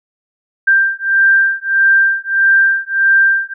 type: beating tone pair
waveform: sine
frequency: 1579 / 1580.6 Hz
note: G6 / G6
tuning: +12 / +14 cents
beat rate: 1.6 Hz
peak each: -12 dBFS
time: 0.67-3.54 s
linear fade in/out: 10 ms
effects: none